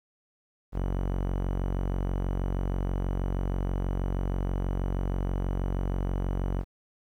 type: tone with low-pass filter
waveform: sawtooth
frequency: 46.25 Hz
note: F#1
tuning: in tune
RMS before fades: -29 dBFS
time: 0.72-6.65 s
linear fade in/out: 50 ms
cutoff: 1100 Hz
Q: 0.67
effects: 10-bit